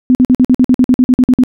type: tone bursts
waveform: sine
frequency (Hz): 252.7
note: B3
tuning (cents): +40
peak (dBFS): -4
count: 14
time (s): 0.1-1.436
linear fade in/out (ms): 0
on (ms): 49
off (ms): 50
effects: none